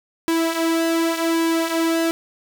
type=tone with flanger; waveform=sawtooth; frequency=329.6 Hz; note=E4; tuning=in tune; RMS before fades=-20 dBFS; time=0.28-2.11 s; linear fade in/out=0 ms; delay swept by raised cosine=1.4 to 5.2 ms; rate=0.87 Hz; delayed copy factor=-0.6; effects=none